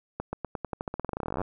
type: accelerating click train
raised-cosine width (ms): 1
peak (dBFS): -17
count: 27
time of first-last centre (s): 0.2-1.416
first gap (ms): 130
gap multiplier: 0.9
effects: none